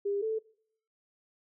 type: tone pair in turn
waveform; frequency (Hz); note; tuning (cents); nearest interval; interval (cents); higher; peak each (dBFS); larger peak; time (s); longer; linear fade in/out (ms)
sine; 402.7 / 440.6; G4 / A4; +47 / +2; major second; 155; second; -28 / -28; neither; 0.05-0.22 / 0.22-0.39; neither; 10
effects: noise-tail reverb RT60 0.6 s tail -22 dB re dry